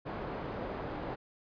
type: low-pass noise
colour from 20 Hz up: white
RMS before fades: -39 dBFS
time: 0.05-1.16 s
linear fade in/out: 20 ms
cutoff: 750 Hz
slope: 12 dB/octave
effects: resampled to 11025 Hz